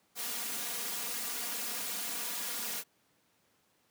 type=noise with comb filter; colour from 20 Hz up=white; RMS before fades=-37 dBFS; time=0.15-2.84 s; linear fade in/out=50 ms; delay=4.2 ms; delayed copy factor=+1; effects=pink hiss -71 dBFS RMS until 3.9 s + high-pass 150 Hz 12 dB/octave